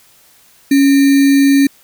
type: tone with sample-and-hold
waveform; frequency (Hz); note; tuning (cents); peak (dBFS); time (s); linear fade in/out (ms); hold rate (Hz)
sine; 277.2; C#4; 0; -6; 0.71-1.67; 5; 2100
effects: white hiss -48 dBFS RMS until 1.83 s